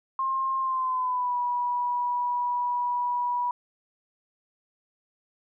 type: tone with pitch glide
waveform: sine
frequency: 1063 to 974.8 Hz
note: C6 to B5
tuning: +27 to -23 cents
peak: -24 dBFS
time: 0.19-3.51 s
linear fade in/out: 2 ms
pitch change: -150 cents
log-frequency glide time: 0.59-1.38 s
effects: none